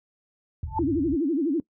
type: low-pass noise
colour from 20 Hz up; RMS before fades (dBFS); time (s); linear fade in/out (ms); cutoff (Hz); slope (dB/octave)
white; -32; 0.63-1.16; 2; 120; 48
type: tone with exponential growth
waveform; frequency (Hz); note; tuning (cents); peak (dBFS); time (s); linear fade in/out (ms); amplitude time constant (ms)
sine; 880; A5; 0; -20; 0.67-0.79; 5; 25
type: tone with vibrato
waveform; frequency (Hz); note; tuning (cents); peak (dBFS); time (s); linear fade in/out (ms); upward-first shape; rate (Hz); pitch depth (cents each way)
sine; 303.9; D#4; -41; -21; 0.79-1.6; 2; sine; 12; 230
effects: noise-tail reverb RT60 0.1 s tail -22 dB re dry + high-pass 60 Hz 12 dB/octave